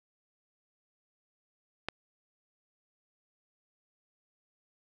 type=click; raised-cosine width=0.3 ms; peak=-16 dBFS; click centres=1.886 s; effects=none